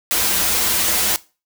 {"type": "noise with comb filter", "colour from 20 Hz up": "white", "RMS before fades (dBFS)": -18, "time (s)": [0.11, 1.16], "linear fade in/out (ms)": 0, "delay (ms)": 7.4, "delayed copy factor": -0.85, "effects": ["noise-tail reverb RT60 0.3 s tail -19 dB re dry"]}